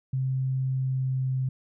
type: tone with pitch glide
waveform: sine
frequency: 131.5 to 130.52 Hz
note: C3 to C3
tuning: +9 to -4 cents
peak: -24 dBFS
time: 0.13-1.49 s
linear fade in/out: 5 ms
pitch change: -13 cents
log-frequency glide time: 0.69-1.38 s
effects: none